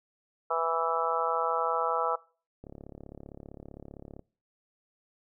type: harmonic tone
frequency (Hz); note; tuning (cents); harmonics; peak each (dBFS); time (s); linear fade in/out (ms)
164.81; E3; 0; 3 / 4 / 5 / 6 / 7 / 8; -32 / -33 / -34 / -34 / -34 / -31; 0.5-2.16; 10
type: click train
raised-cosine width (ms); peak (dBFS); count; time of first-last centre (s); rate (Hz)
2; -31; 56; 2.64-4.194; 35.4
effects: noise-tail reverb RT60 0.4 s tail -23 dB re dry